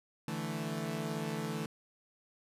sawtooth chord, D suspended second, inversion none, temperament equal, 146.83 / 164.81 / 220 Hz, D3 / E3 / A3, 0 / 0 / 0 cents, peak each -37 / -35 / -35 dBFS, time 0.28-1.66 s, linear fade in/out 2 ms, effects resampled to 32000 Hz

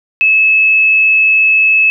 sine tone, 2597 Hz, E7, 26 cents flat, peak -6 dBFS, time 0.21-1.9 s, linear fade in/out 0 ms, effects none

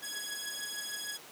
10% pulse beating tone pair, 1669 / 1675.5 Hz, G#6 / G#6, +8 / +15 cents, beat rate 6.5 Hz, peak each -31 dBFS, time 0.02-1.18 s, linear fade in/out 20 ms, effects pink hiss -50 dBFS RMS until 1.31 s + high-pass 300 Hz 12 dB/octave

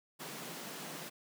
pink high-pass noise, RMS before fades -45 dBFS, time 0.19-1.1 s, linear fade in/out 20 ms, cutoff 140 Hz, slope 96 dB/octave, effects none

